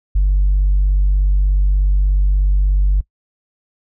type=tone; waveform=sine; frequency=48.33 Hz; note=G1; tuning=24 cents flat; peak=-9 dBFS; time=0.15-3.01 s; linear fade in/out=10 ms; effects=noise-tail reverb RT60 0.1 s tail -23 dB re dry + tanh soft clip ceiling -8 dBFS